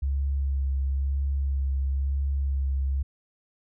sine tone with vibrato, 68.4 Hz, C#2, 23 cents flat, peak -23 dBFS, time 0.02-3.03 s, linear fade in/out 10 ms, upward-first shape sine, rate 1 Hz, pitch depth 21 cents each way, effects none

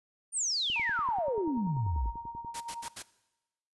sine exponential sweep, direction down, 9410 to 45.93 Hz, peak -28 dBFS, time 0.32-2.13 s, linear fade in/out 50 ms
click train, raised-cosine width 3 ms, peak -34 dBFS, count 19, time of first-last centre 0.7-2.448 s, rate 10.3 Hz
sine tone with tremolo, 932.3 Hz, A#5, in tune, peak -35 dBFS, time 0.76-2.88 s, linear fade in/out 0 ms, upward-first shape sine, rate 10 Hz, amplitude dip 60%
white noise bursts, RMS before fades -40 dBFS, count 4, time 2.54-3.027 s, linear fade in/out 10 ms, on 67 ms, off 73 ms
effects noise-tail reverb RT60 1.0 s tail -19 dB re dry + resampled to 24000 Hz

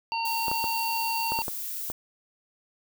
harmonic tone, 915 Hz, A#5, 32 cents flat, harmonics 1 / 3 / 5, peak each -28 / -33 / -35 dBFS, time 0.12-1.42 s, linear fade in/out 0 ms
violet noise, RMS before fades -34 dBFS, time 0.25-1.92 s, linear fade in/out 2 ms
clicks, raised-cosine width 1 ms, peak -19 dBFS, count 7, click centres 0.482 / 0.515 / 0.642 / 1.32 / 1.389 / 1.482 / 1.901 s
effects none

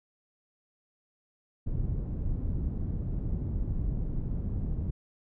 pink low-pass noise, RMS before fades -31 dBFS, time 1.66-4.91 s, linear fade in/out 10 ms, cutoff 170 Hz, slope 12 dB/octave, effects none

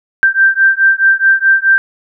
sine beating tone pair, 1568 / 1572.7 Hz, G6 / G6, 0 / +5 cents, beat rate 4.7 Hz, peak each -10 dBFS, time 0.23-1.78 s, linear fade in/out 0 ms, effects none

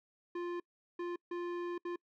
square tone bursts at uneven times, 349.2 Hz, F4, in tune, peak -37 dBFS, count 4, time 0.35-0.6 / 0.99-1.16 / 1.31-1.78 / 1.85-1.96 s, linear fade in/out 5 ms, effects noise-tail reverb RT60 0.1 s tail -26 dB re dry + low-pass 2000 Hz 12 dB/octave

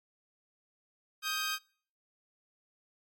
15% pulse tone pair together, 1253 / 1578.7 Hz, D#6 / G6, +12 / +12 cents, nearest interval major third, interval 400 cents, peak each -28 dBFS, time 1.22-1.59 s, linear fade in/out 50 ms, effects noise-tail reverb RT60 0.5 s tail -26 dB re dry + MP3 96 kbps

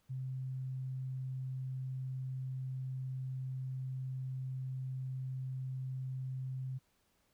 sine tone, 130.5 Hz, C3, 4 cents flat, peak -37 dBFS, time 0.09-6.79 s, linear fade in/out 20 ms, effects pink hiss -75 dBFS RMS until 7.33 s

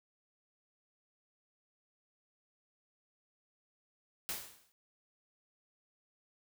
white noise with exponential decay, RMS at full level -36 dBFS, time 4.29-4.72 s, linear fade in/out 0 ms, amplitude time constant 92 ms, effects none

